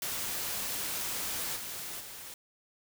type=noise with level steps; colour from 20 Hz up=white; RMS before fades=-35 / -40 / -45 dBFS; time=0.02-2.34 s; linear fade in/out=2 ms; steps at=1.55 / 1.99 s; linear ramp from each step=20 ms; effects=none